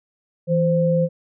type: tone pair together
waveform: sine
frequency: 164.81 / 519.9 Hz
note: E3 / C5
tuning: 0 / -11 cents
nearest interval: octave + minor sixth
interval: 1989 cents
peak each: -18 / -18 dBFS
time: 0.47-1.09 s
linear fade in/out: 50 ms
effects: none